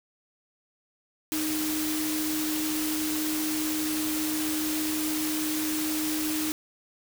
sine tone in noise, 309.3 Hz, D#4, 10 cents flat, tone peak -28 dBFS, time 1.32-6.52 s, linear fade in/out 0 ms, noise white, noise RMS -32 dBFS, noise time 1.32-6.52 s, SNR +1 dB, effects none

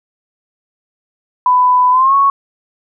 sine tone with pitch glide, 998 to 1107.4 Hz, B5 to C#6, +18 to -2 cents, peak -7 dBFS, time 1.46-2.3 s, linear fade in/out 2 ms, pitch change +180 cents, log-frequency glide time 1.91-2.15 s, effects none

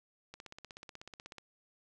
click train, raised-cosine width 0.2 ms, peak -30 dBFS, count 18, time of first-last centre 0.34-1.383 s, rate 16.3 Hz, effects none

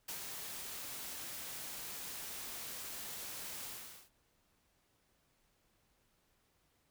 white noise with ADSR envelope, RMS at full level -42 dBFS, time 0.08-4.1 s, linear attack 9 ms, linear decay 100 ms, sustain -3 dB, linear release 450 ms, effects pink hiss -75 dBFS RMS until 6.9 s

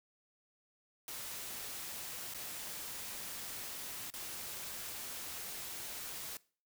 white noise with dropouts, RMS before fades -44 dBFS, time 1.08-6.37 s, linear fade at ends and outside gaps 1 ms, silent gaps 2.338-2.346 / 4.102-4.138 s, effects noise-tail reverb RT60 0.4 s tail -21 dB re dry

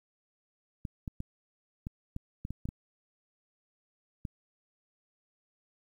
clicks, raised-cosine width 5 ms, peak -24 dBFS, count 10, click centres 0.852 / 1.078 / 1.204 / 1.869 / 2.164 / 2.451 / 2.506 / 2.655 / 2.689 / 4.252 s, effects 10-bit

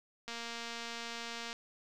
click train, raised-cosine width 0.2 ms, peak -25 dBFS, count 292, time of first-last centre 0.28-1.529 s, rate 233 Hz, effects none

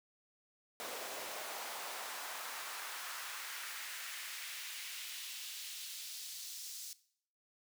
pink noise with high-pass filter sweep, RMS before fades -45 dBFS, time 0.8-6.93 s, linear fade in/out 0 ms, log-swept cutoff 500 to 5400 Hz, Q 1.3, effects noise-tail reverb RT60 0.6 s tail -18 dB re dry

